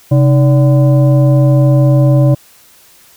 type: tone with frequency modulation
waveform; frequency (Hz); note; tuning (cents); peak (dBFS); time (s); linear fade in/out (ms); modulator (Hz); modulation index
sine; 133.6; C3; +36; -5; 0.11-2.35; 10; 443; 0.64
effects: white hiss -44 dBFS RMS until 3.16 s